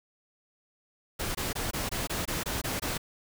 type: noise bursts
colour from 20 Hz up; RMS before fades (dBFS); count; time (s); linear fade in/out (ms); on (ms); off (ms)
pink; -32; 10; 1.19-2.979; 10; 160; 21
effects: none